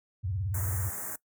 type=tone with vibrato; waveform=sine; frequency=94.3 Hz; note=F#2; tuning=33 cents sharp; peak=-28 dBFS; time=0.23-0.9 s; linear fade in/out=20 ms; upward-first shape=sine; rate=18 Hz; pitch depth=240 cents each way
type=band-stop noise; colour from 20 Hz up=white; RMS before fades=-37 dBFS; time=0.54-1.16 s; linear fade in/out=5 ms; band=1900 to 6600 Hz; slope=48 dB/octave
effects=noise-tail reverb RT60 0.1 s tail -21 dB re dry + high-pass 60 Hz 12 dB/octave